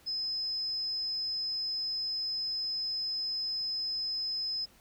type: tone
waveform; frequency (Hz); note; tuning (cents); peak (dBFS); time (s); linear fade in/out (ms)
sine; 5100; D#8; +42; -31; 0.06-4.66; 20
effects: pink hiss -61 dBFS RMS until 4.8 s